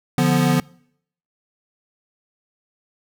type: chord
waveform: square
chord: B diminished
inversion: first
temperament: equal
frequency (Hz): 146.83 / 174.61 / 246.9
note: D3 / F3 / B3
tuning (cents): 0 / 0 / 0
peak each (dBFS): -20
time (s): 0.18-0.6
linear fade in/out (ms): 2
effects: noise-tail reverb RT60 0.7 s tail -25 dB re dry